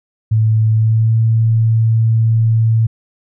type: tone with pitch glide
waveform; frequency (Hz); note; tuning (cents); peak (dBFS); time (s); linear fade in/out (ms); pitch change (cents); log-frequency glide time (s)
sine; 110 to 112.64; A2 to A2; 0 to +41; -9; 0.31-2.87; 10; +41; 0.73-1.17
effects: none